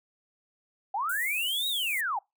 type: linear two-way sweep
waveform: sine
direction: up then down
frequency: 740 to 3853 to 740 Hz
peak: -27 dBFS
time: 0.94-2.19 s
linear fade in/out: 5 ms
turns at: 1.68 s
type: high-pass noise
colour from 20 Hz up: pink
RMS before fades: -38 dBFS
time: 1.09-2.01 s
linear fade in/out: 5 ms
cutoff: 7800 Hz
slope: 48 dB/octave
effects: noise-tail reverb RT60 0.2 s tail -26 dB re dry